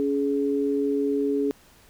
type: tone pair together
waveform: sine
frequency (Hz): 280.9 / 420.8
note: C#4 / G#4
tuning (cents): +23 / +23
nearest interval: perfect fifth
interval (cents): 700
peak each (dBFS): -24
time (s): 0-1.51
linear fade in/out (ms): 0
effects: pink hiss -55 dBFS RMS until 1.89 s